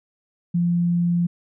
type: tone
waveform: sine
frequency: 173.1 Hz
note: F3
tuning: 15 cents flat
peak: -17 dBFS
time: 0.54-1.27 s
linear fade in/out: 10 ms
effects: none